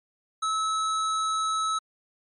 square tone, 1297 Hz, E6, 28 cents flat, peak -25 dBFS, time 0.42-1.79 s, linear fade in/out 10 ms, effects MP3 48 kbps

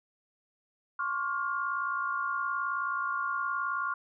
sine tone cluster, 1073 / 1132 / 1411 Hz, C6 / C#6 / F6, +43 / +36 / +17 cents, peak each -35 / -34 / -32 dBFS, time 0.99-3.94 s, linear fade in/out 5 ms, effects none

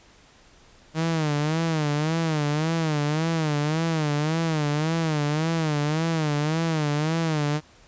sawtooth tone with vibrato, 155.56 Hz, D#3, in tune, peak -18 dBFS, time 0.94-7.61 s, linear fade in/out 50 ms, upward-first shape sine, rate 1.8 Hz, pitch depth 110 cents each way, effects pink hiss -54 dBFS RMS until 7.87 s + resampled to 16000 Hz

